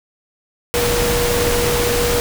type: tone in noise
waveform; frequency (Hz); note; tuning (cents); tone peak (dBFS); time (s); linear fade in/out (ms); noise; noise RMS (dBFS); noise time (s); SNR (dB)
sine; 479.7; A#4; +50; -18; 0.74-2.2; 0; pink; -19; 0.74-2.2; -2
effects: none